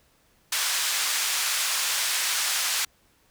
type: band-pass noise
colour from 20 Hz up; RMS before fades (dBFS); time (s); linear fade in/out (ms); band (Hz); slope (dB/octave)
white; -26; 0.52-2.85; 5; 1100 to 8200; 12
effects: pink hiss -63 dBFS RMS until 3.3 s